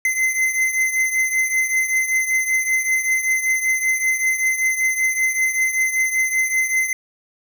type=beating tone pair; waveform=square; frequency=2058 / 2063.2 Hz; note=C7 / C7; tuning=-29 / -25 cents; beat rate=5.2 Hz; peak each=-19 / -24 dBFS; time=0.05-6.93 s; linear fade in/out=2 ms; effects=9-bit